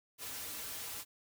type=noise with comb filter; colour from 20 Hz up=white; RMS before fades=-43 dBFS; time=0.18-1.05 s; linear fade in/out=50 ms; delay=5.5 ms; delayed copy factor=-0.75; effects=none

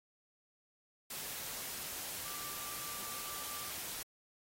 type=tone in noise; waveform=sine; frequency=1174.7 Hz; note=D6; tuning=in tune; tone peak=-51 dBFS; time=2.25-3.7 s; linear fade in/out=5 ms; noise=white; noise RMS=-43 dBFS; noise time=1.1-4.03 s; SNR=-11 dB; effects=AAC 48 kbps

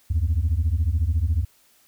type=beating tone pair; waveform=sine; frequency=73.42 / 87.42 Hz; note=D2 / F2; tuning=0 / +2 cents; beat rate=14 Hz; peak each=-20 dBFS; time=0.1-1.45 s; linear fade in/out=10 ms; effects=tanh soft clip ceiling -15 dBFS + white hiss -59 dBFS RMS until 1.87 s

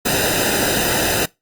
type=noise with comb filter; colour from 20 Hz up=pink; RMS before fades=-18 dBFS; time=0.05-1.26 s; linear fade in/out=10 ms; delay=0.9 ms; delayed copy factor=-0.8; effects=noise-tail reverb RT60 0.2 s tail -22 dB re dry + Opus 48 kbps

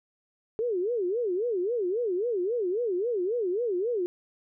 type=tone with vibrato; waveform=sine; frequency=415.6 Hz; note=G#4; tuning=1 cent sharp; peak=-25 dBFS; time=0.59-4.06 s; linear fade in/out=0 ms; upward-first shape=sine; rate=3.7 Hz; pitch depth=290 cents each way; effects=none

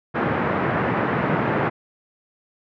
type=band-pass noise; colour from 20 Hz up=pink; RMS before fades=-22 dBFS; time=0.14-1.7 s; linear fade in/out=20 ms; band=120 to 1900 Hz; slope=24 dB/octave; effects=none

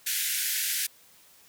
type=band-pass noise; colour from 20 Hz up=white; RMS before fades=-29 dBFS; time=0.06-0.87 s; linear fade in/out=10 ms; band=1500 to 16000 Hz; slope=96 dB/octave; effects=white hiss -57 dBFS RMS until 1.48 s + high-pass 60 Hz 12 dB/octave

